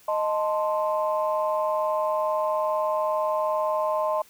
sine chord, A diminished, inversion second, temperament equal, 622.3 / 880 / 1046.5 Hz, Eb5 / A5 / C6, 0 / 0 / 0 cents, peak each -24 / -29 / -27 dBFS, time 0.08-4.22 s, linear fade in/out 5 ms, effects tanh soft clip ceiling -13 dBFS + white hiss -55 dBFS RMS until 4.29 s

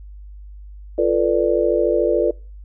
sine chord, B half-diminished seventh, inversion second, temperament equal with one note detuned, 346.4 / 440 / 493.9 / 587.3 Hz, F4 / A4 / B4 / D5, -14 / 0 / 0 / 0 cents, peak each -20 dBFS, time 0.98-2.31 s, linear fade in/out 5 ms, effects noise-tail reverb RT60 0.4 s tail -26 dB re dry + added 50 Hz sine -35 dBFS peak until 2.64 s

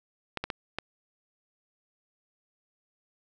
clicks, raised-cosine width 0.3 ms, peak -15 dBFS, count 4, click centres 0.373 / 0.44 / 0.502 / 0.786 s, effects none

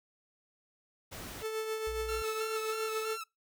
pink noise, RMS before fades -44 dBFS, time 1.11-1.44 s, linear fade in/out 20 ms
45% pulse tone with tremolo, 439.1 Hz, A4, 4 cents flat, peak -31 dBFS, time 1.41-3.18 s, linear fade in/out 50 ms, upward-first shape triangle, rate 7.2 Hz, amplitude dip 50%
sine tone, 59 Hz, A#1, 22 cents sharp, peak -40 dBFS, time 1.87-2.22 s, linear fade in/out 0 ms
sawtooth tone with vibrato, 1330 Hz, E6, 15 cents sharp, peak -35 dBFS, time 2.08-3.24 s, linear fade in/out 10 ms, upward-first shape square, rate 3.1 Hz, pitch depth 36 cents each way
effects noise-tail reverb RT60 0.2 s tail -24 dB re dry

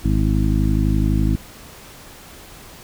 harmonic tone with a mistuned harmonic, 51.91 Hz, G#1, in tune, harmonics 1 / 2 / 3 / 4 / 5 / 6, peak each -18 / -21 / -23 / -24 / -25 / -26 dBFS, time 0.04-1.36 s, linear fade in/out 10 ms, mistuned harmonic 6, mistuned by +53 cents, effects pink hiss -41 dBFS RMS until 2.83 s

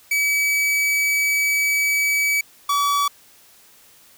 45% pulse tone pair in turn, 2285 / 1142.5 Hz, D7 / D6, -48 / -48 cents, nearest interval octave, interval 1200 cents, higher first, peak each -17 dBFS, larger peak neither, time 0.11-2.41 / 2.69-3.08 s, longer first, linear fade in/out 5 ms, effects white hiss -51 dBFS RMS until 4.17 s

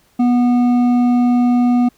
sine tone with hard clipping, 244.3 Hz, B3, 19 cents flat, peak -12 dBFS, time 0.19-1.89 s, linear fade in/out 10 ms, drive 7 dB, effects pink hiss -56 dBFS RMS until 1.97 s

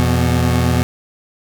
25% pulse tone pair together, 84.4 / 122.11 Hz, E2 / B2, +41 / -19 cents, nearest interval tritone, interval 640 cents, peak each -12 dBFS, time 0-0.83 s, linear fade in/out 0 ms, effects none

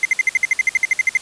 triangle tone bursts, 2078 Hz, C7, 12 cents flat, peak -9 dBFS, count 15, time 0.03-1.172 s, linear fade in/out 2 ms, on 22 ms, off 58 ms, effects white hiss -37 dBFS RMS until 1.21 s + resampled to 22050 Hz

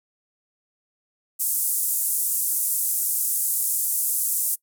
white band-pass noise, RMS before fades -24 dBFS, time 1.39-4.56 s, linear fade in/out 20 ms, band 8400 to 14000 Hz, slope 24 dB/octave, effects noise-tail reverb RT60 0.1 s tail -24 dB re dry

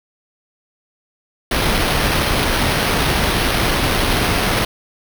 pink noise with sample-and-hold, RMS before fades -17 dBFS, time 1.51-4.65 s, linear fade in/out 5 ms, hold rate 7350 Hz, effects none

